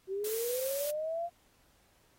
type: linear sweep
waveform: sine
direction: up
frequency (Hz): 373.4 to 700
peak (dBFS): -32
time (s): 0.07-1.3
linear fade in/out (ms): 50
type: noise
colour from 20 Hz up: blue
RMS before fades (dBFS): -38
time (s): 0.24-0.91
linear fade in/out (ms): 5
effects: pink hiss -68 dBFS RMS until 2.18 s + AAC 48 kbps